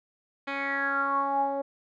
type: tone with low-pass filter sweep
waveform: 10% pulse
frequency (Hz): 277.2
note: C#4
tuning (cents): 0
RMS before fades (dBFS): -28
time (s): 0.47-1.62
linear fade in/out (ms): 10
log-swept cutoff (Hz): 2700 to 630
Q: 7.5
effects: none